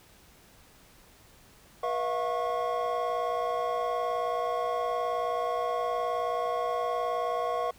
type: tone cluster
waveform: triangle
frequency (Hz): 484.4 / 653 / 712 / 1097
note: B4 / E5 / F5 / C#6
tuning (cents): -34 / -17 / +33 / -18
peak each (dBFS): -31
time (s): 1.83-7.71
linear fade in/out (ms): 5
effects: pink hiss -57 dBFS RMS until 7.78 s